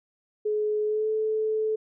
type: tone with pitch glide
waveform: sine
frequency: 424 to 434.9 Hz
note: G#4 to A4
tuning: +36 to -20 cents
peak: -23 dBFS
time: 0.45-1.76 s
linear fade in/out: 10 ms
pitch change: +44 cents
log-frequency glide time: 0.85-1.09 s
effects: none